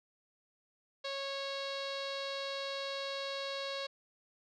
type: tone with low-pass filter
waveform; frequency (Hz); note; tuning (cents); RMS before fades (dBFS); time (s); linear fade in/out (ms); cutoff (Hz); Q
sawtooth; 550; C#5; -14; -39; 1.04-3.87; 10; 4200; 4.6
effects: none